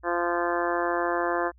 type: harmonic tone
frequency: 173.2 Hz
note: F3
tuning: 14 cents flat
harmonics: 2 / 3 / 4 / 5 / 6 / 7 / 8 / 9 / 10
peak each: -29 / -31 / -30 / -36 / -31 / -35 / -38 / -35 / -35 dBFS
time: 0.03-1.52 s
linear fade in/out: 50 ms
effects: added 60 Hz sine -53 dBFS peak until 1.58 s